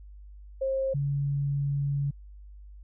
sine tone pair in turn, 534 / 141.17 Hz, C5 / C#3, +35 / +32 cents, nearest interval octave + major seventh, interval 2303 cents, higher first, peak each -25 dBFS, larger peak neither, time 0.61-0.94 / 0.94-2.11 s, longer second, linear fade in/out 10 ms, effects added 50 Hz sine -44 dBFS peak until 2.83 s

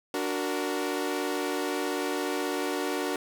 sawtooth chord, D augmented, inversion none, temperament equal with one note detuned, 291.8 / 370 / 466.2 Hz, D4 / F#4 / A#4, -11 / 0 / 0 cents, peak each -28 / -28 / -30 dBFS, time 0.14-3.16 s, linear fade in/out 2 ms, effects none

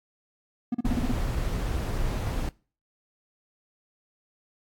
triangle tone bursts, 240.5 Hz, B3, 46 cents flat, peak -21 dBFS, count 7, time 0.72-1.118 s, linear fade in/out 5 ms, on 26 ms, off 36 ms
brown noise, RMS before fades -28 dBFS, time 0.85-2.49 s, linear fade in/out 2 ms
effects noise-tail reverb RT60 0.4 s tail -24 dB re dry + AAC 64 kbps

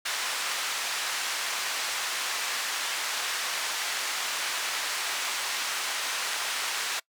pink band-pass noise, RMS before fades -31 dBFS, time 0.05-7 s, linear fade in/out 10 ms, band 1200 to 8400 Hz, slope 12 dB/octave, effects noise-tail reverb RT60 0.1 s tail -24 dB re dry

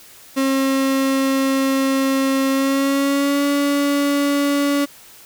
35% pulse tone with pitch glide, 269.1 to 284.4 Hz, C4 to C#4, +49 to +45 cents, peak -14 dBFS, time 0.36-4.86 s, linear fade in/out 20 ms, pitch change +96 cents, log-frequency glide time 2.5-3.45 s, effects white hiss -44 dBFS RMS until 5.25 s

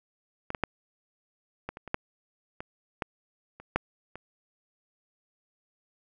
clicks, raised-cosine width 0.5 ms, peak -19 / -16 / -10 / -19 / -26 / -26 / -11 / -22 / -14 / -30 / -9 / -26 dBFS, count 12, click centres 0.504 / 0.548 / 0.637 / 1.69 / 1.771 / 1.877 / 1.944 / 2.605 / 3.022 / 3.6 / 3.76 / 4.156 s, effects none

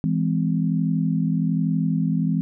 sine chord, E augmented, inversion none, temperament just, 164.81 / 206 / 257.5 Hz, E3 / G#3 / B#3, 0 / -14 / -28 cents, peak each -21 / -25 / -25 dBFS, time 0.04-2.41 s, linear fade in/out 0 ms, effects none

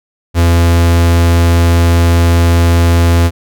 45% pulse tone, 85 Hz, F2, 46 cents flat, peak -6 dBFS, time 0.34-3.31 s, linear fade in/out 50 ms, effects none

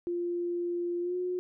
sine tone with pitch glide, 348.3 to 361.6 Hz, F4 to F#4, -5 to -40 cents, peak -29 dBFS, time 0.07-1.39 s, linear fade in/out 0 ms, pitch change +65 cents, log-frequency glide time 1.01-1.16 s, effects none

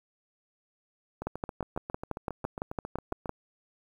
two click trains, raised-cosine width 1 ms, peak -17 / -22 dBFS, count 13 / 16, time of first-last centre 1.27-3.294 / 1.22-3.258 s, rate 5.93 / 7.36 Hz, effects 9-bit

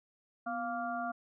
harmonic tone with a mistuned harmonic, 233.1 Hz, A#3, in tune, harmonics 1 / 3 / 5 / 6, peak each -41 / -36 / -42 / -41 dBFS, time 0.46-1.12 s, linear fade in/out 10 ms, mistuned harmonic 1, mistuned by +93 cents, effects none

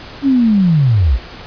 sine linear sweep, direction down, 285.4 to 50.3 Hz, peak -8 dBFS, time 0.22-1.19 s, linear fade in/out 50 ms, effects pink hiss -33 dBFS RMS until 1.46 s + resampled to 11025 Hz

